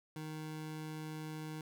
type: tone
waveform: 25% pulse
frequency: 155.56 Hz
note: D#3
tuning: in tune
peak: -38 dBFS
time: 0.16-1.61 s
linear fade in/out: 2 ms
effects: none